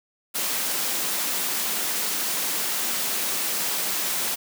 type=high-pass noise; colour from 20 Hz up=white; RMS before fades=-26 dBFS; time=0.34-4.36 s; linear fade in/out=20 ms; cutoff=160 Hz; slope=48 dB/octave; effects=none